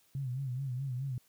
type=tone with vibrato; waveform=sine; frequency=130.81 Hz; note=C3; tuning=in tune; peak=-33 dBFS; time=0.15-1.18 s; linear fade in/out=2 ms; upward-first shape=sine; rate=4.7 Hz; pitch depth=110 cents each way; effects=white hiss -68 dBFS RMS until 1.28 s